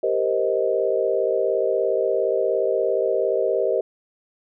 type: chord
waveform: sine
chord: C minor seventh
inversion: second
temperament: equal with one note detuned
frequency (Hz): 392 / 466.2 / 523.3 / 627.3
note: G4 / Bb4 / C5 / Eb5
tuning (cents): 0 / 0 / 0 / +14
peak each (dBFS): -24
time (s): 0.03-3.81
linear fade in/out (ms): 5
effects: none